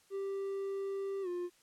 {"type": "tone with pitch glide", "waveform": "triangle", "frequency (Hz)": [392.3, 353.6], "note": ["G4", "F4"], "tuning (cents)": [1, 22], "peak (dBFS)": -33, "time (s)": [0.1, 1.5], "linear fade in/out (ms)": 50, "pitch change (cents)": -179, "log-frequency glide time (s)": [1.22, 1.28], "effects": ["white hiss -67 dBFS RMS until 1.62 s", "low-pass 10000 Hz 12 dB/octave"]}